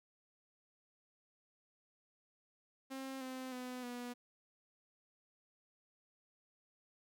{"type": "tone with pitch steps", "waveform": "sawtooth", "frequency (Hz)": [266.5, 258.8, 251.3, 244], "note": ["C4", "C4", "B3", "B3"], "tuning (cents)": [32, -19, 30, -21], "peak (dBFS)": -39, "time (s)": [2.9, 4.14], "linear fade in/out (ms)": 20, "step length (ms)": 310, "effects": []}